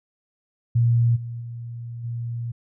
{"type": "tone with level steps", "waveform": "sine", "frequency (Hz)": 117.9, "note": "A#2", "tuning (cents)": 20, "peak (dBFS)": [-15, -29, -31, -26], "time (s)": [0.75, 2.52], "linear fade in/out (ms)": 10, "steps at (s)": [1.15, 1.4, 2.03], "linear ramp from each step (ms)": 20, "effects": []}